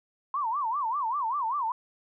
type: tone with vibrato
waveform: sine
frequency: 1021 Hz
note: C6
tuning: 43 cents flat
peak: -26 dBFS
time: 0.34-1.72 s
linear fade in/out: 2 ms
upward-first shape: sine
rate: 5.1 Hz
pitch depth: 260 cents each way
effects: none